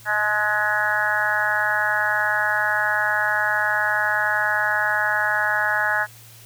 harmonic tone with a mistuned harmonic, 210.2 Hz, G#3, 21 cents sharp, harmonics 3 / 4 / 5 / 6 / 7 / 8 / 9, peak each -30 / -26 / -32 / -31 / -24 / -22 / -30 dBFS, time 0.05-6.07 s, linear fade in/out 50 ms, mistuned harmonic 4, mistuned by +19 cents, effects added 114 Hz sine -47 dBFS peak until 6.45 s + white hiss -47 dBFS RMS until 6.45 s

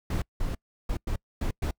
brown noise bursts at uneven times, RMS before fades -28 dBFS, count 6, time 0.1-0.22 / 0.4-0.55 / 0.89-0.97 / 1.07-1.16 / 1.41-1.51 / 1.62-1.71 s, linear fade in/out 5 ms, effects noise-tail reverb RT60 0.1 s tail -26 dB re dry

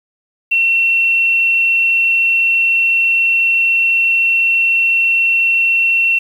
sine tone with frequency modulation, 2714 Hz, E7, 50 cents sharp, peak -10 dBFS, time 0.51-6.19 s, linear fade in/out 10 ms, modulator 40.5 Hz, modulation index 0.2, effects 7-bit

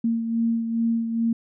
sine beating tone pair, 229.2 / 231.6 Hz, A#3 / A#3, -29 / -11 cents, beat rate 2.4 Hz, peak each -21 / -30 dBFS, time 0.04-1.33 s, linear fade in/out 5 ms, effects none

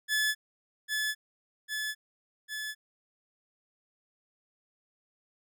sawtooth tone with echo, 1722 Hz, A6, 38 cents flat, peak -22 dBFS, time 0.08-0.35 s, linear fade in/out 50 ms, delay 800 ms, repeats 3, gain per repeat -3 dB, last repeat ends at 2.75 s, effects none

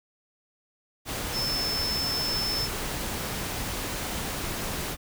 sine tone in noise, 5274 Hz, E8, in tune, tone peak -27 dBFS, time 1.32-2.69 s, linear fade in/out 50 ms, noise pink, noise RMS -32 dBFS, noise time 1.05-4.97 s, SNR +2 dB, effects none

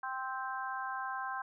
harmonic tone, 261.6 Hz, C4, in tune, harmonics 3 / 4 / 5 / 6, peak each -41 / -39 / -45 / -41 dBFS, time 0.03-1.42 s, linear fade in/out 5 ms, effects none

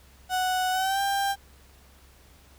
35% pulse tone with pitch glide, 740 to 793.1 Hz, F#5 to G5, 0 to +20 cents, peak -22 dBFS, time 0.29-1.36 s, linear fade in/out 50 ms, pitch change +120 cents, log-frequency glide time 0.71-1.01 s, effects added 67 Hz sine -54 dBFS peak until 2.58 s + pink hiss -57 dBFS RMS until 2.58 s

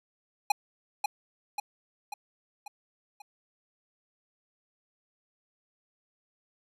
square tone with echo, 826 Hz, G#5, 10 cents flat, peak -20 dBFS, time 0.5-0.52 s, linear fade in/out 5 ms, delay 540 ms, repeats 5, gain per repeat -5 dB, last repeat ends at 3.22 s, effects resampled to 32000 Hz

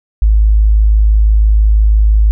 sine tone, 53 Hz, G#1, 36 cents sharp, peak -5 dBFS, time 0.22-2.31 s, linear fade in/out 0 ms, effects none

